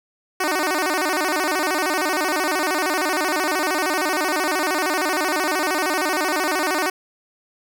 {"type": "tone with vibrato", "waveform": "10% pulse", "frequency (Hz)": 336.7, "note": "E4", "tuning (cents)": 37, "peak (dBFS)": -11, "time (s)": [0.4, 6.9], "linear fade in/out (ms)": 5, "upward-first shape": "square", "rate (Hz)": 13, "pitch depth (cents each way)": 180, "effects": []}